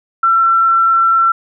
sine tone with frequency modulation, 1348 Hz, E6, 38 cents sharp, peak -8 dBFS, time 0.23-1.32 s, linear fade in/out 5 ms, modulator 27.8 Hz, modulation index 0.35, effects none

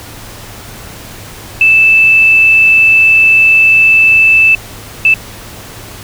sine tone bursts at uneven times, 2637 Hz, E7, in tune, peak -3 dBFS, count 2, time 1.61-4.55 / 5.05-5.14 s, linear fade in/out 2 ms, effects added 106 Hz sine -35 dBFS peak until 6.03 s + pink hiss -30 dBFS RMS until 6.03 s

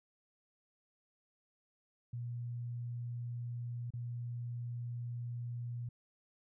sine tone with dropouts, 120 Hz, B2, 49 cents flat, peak -38 dBFS, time 2.13-5.89 s, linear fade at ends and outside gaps 5 ms, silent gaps 3.905-3.936 s, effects none

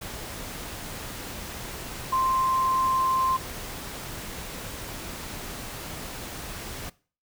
sine tone in noise, 1046.5 Hz, C6, in tune, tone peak -21 dBFS, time 2.12-3.37 s, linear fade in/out 10 ms, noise pink, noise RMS -37 dBFS, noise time 0.01-6.9 s, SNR +13 dB, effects noise-tail reverb RT60 0.4 s tail -21 dB re dry

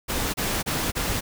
pink noise bursts, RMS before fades -26 dBFS, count 4, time 0.08-1.21 s, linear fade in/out 20 ms, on 260 ms, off 30 ms, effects none

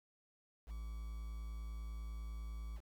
triangle tone with quantisation, 55 Hz, A1, in tune, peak -40 dBFS, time 0.66-2.81 s, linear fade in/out 50 ms, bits 10, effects none

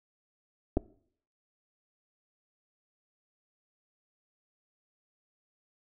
clicks, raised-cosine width 2 ms, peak -14 dBFS, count 2, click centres 0.77 / 0.773 s, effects noise-tail reverb RT60 0.6 s tail -21 dB re dry

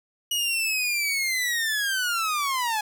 sawtooth linear sweep, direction down, 2916 to 830.6 Hz, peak -20 dBFS, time 0.31-2.81 s, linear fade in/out 5 ms, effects 9-bit

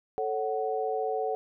sine chord, F# minor, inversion first, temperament equal with one note detuned, 440 / 554.4 / 744.7 Hz, A4 / C#5 / F#5, 0 / 0 / +11 cents, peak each -30 / -35 / -31 dBFS, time 0.18-1.35 s, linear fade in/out 0 ms, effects none

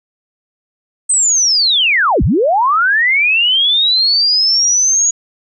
sine linear two-way sweep, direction down then up, 8372 to 36.71 to 6750 Hz, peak -9 dBFS, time 1.09-5.11 s, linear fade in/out 10 ms, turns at 2.23 s, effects none

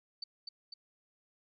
sine tone with echo, 4556 Hz, C#8, 47 cents sharp, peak -37 dBFS, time 0.22-0.24 s, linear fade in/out 5 ms, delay 250 ms, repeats 2, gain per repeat -3 dB, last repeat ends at 0.74 s, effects none

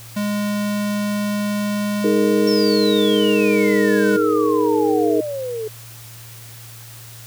square tone with pitch glide, 206.5 to 203.9 Hz, G#3 to G#3, -10 to -32 cents, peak -20 dBFS, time 0.16-4.17 s, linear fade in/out 10 ms, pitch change -22 cents, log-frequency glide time 3.36-3.66 s
sine chord, D# suspended fourth, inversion none, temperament equal with one note detuned, 311.1 / 419.9 / 466.2 Hz, D#4 / G#4 / A#4, 0 / +19 / 0 cents, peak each -19 dBFS, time 2.04-5.21 s, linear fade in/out 5 ms
sine exponential sweep, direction down, 5480 to 425.4 Hz, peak -23 dBFS, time 2.47-5.68 s, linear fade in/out 5 ms
effects added 115 Hz sine -39 dBFS peak until 7.26 s + white hiss -41 dBFS RMS until 7.26 s

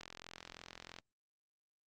click train, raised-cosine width 0.2 ms, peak -30 dBFS, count 43, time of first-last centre 0.01-0.987 s, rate 43 Hz, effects Opus 48 kbps

